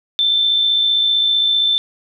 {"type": "tone with amplitude modulation", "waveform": "sine", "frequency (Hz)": 3545, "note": "A7", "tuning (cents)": 12, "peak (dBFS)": -11, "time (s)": [0.19, 1.78], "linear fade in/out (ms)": 0, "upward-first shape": "sine", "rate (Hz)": 55.4, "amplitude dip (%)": 30, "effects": []}